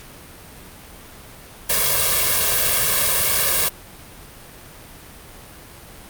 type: noise with comb filter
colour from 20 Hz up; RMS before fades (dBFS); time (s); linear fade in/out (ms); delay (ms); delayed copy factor
white; -18; 1.69-3.69; 10; 1.8; +1
effects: pink hiss -41 dBFS RMS until 6.09 s + Opus 48 kbps